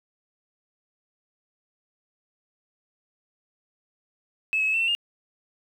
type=tone with pitch steps; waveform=sine; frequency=2597 / 2570 / 2585 / 2681 / 2699 / 2823 Hz; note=E7 / E7 / E7 / E7 / E7 / F7; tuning=-26 / -45 / -34 / +29 / +40 / +18 cents; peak=-20 dBFS; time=4.53-4.95 s; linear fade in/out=0 ms; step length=70 ms; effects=tanh soft clip ceiling -16 dBFS + 9-bit